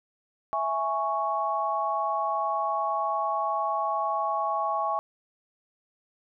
sine chord, C# minor, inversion first, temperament equal, 659.3 / 830.6 / 1108.7 Hz, E5 / G#5 / C#6, 0 / 0 / 0 cents, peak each -31 / -29 / -28 dBFS, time 0.53-4.99 s, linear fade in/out 0 ms, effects none

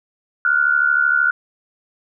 sine tone pair together, 1407 / 1480 Hz, F6 / F#6, +12 / 0 cents, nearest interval minor second, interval 88 cents, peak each -16 dBFS, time 0.45-1.31 s, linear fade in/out 2 ms, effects none

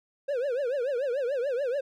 triangle tone with vibrato, 523.3 Hz, C5, in tune, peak -24 dBFS, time 0.28-1.81 s, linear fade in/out 10 ms, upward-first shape triangle, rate 6.9 Hz, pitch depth 230 cents each way, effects none

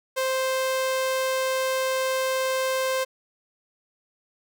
sawtooth tone, 523.3 Hz, C5, in tune, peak -19 dBFS, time 0.16-3.05 s, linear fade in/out 20 ms, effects none

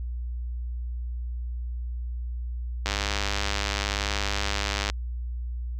click train, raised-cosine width 0.2 ms, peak -9 dBFS, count 207, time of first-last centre 2.86-4.9 s, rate 101 Hz, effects added 60 Hz sine -29 dBFS peak until 5.79 s

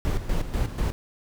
brown noise with tremolo, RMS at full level -24 dBFS, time 0.05-0.92 s, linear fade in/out 0 ms, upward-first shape square, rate 4.1 Hz, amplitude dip 65%, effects none

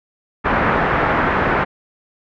white low-pass noise, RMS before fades -17 dBFS, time 0.44-1.65 s, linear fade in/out 20 ms, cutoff 1700 Hz, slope 24 dB/octave, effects none

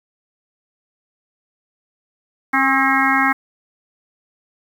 harmonic tone with a mistuned harmonic, 269.2 Hz, C4, 49 cents sharp, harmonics 1 / 3 / 4 / 5 / 6 / 7 / 8, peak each -21 / -21 / -21 / -21 / -21 / -21 / -21 dBFS, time 2.53-3.33 s, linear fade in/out 10 ms, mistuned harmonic 5, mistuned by -46 cents, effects 7-bit

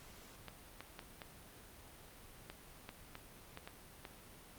clicks, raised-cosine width 0.3 ms, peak -30 dBFS, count 10, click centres 0.483 / 0.806 / 0.992 / 1.218 / 2.5 / 2.891 / 3.154 / 3.574 / 3.675 / 4.052 s, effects pink hiss -57 dBFS RMS until 4.58 s + Opus 48 kbps

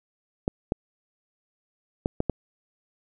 clicks, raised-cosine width 2 ms, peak -10 dBFS, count 5, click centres 0.479 / 0.721 / 2.059 / 2.204 / 2.297 s, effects none

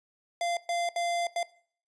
square tone bursts at uneven times, 691 Hz, F5, 19 cents flat, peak -28 dBFS, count 4, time 0.41-0.57 / 0.69-0.89 / 0.96-1.27 / 1.36-1.43 s, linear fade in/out 2 ms, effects noise-tail reverb RT60 0.5 s tail -19 dB re dry + resampled to 22050 Hz

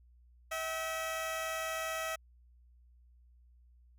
15% pulse tone pair together, 645 / 767.9 Hz, E5 / G5, -38 / -36 cents, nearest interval minor third, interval 302 cents, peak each -29 / -38 dBFS, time 0.51-2.16 s, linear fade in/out 10 ms, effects added 60 Hz sine -59 dBFS peak until 3.98 s

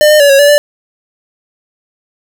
square tone with pitch steps, 602 / 607 / 570 / 550 / 577 / 586 Hz, D5 / D#5 / C#5 / C#5 / D5 / D5, +43 / -43 / +48 / -14 / -31 / -4 cents, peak -4 dBFS, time 0.01-0.58 s, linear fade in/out 0 ms, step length 95 ms, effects none

